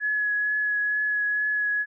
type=tone with vibrato; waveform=sine; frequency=1689 Hz; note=G#6; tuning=29 cents sharp; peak=-22 dBFS; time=0-1.86 s; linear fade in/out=50 ms; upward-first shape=triangle; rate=2.2 Hz; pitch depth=16 cents each way; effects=none